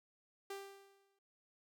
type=tone with exponential decay; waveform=sawtooth; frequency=394.4 Hz; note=G4; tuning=11 cents sharp; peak=-38 dBFS; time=0.5-1.19 s; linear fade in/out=5 ms; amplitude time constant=150 ms; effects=none